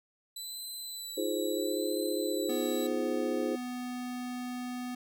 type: tone with vibrato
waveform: 20% pulse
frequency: 3975 Hz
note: B7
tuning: 10 cents sharp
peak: -33 dBFS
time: 0.36-2.87 s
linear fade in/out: 5 ms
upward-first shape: sine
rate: 0.75 Hz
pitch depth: 29 cents each way
type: chord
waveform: sine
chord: F minor seventh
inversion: third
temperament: just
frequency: 314.3 / 349.2 / 419.1 / 523.8 Hz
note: Eb4 / F4 / Ab4 / C5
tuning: +18 / 0 / +16 / +2 cents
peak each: -35 dBFS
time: 1.17-3.56 s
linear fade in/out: 10 ms
type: tone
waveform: square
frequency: 248.3 Hz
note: B3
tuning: 9 cents sharp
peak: -36 dBFS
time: 2.49-4.95 s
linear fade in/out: 5 ms
effects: none